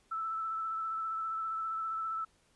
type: tone with vibrato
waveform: sine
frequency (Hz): 1318.5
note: E6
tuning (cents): 0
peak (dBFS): -33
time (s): 0.11-2.25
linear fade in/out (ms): 10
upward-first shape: sine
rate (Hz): 15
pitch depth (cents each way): 19
effects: pink hiss -69 dBFS RMS until 2.55 s + resampled to 24000 Hz